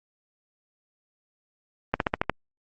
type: slowing click train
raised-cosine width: 0.5 ms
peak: -7 dBFS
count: 6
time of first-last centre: 1.94-2.297 s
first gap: 62 ms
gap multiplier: 1.07
effects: Opus 32 kbps